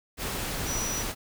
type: tone in noise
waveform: sine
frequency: 5870 Hz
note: F#8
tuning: 15 cents flat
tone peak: -31 dBFS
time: 0.65-1.05 s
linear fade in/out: 50 ms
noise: pink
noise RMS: -32 dBFS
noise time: 0.17-1.15 s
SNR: -2 dB
effects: none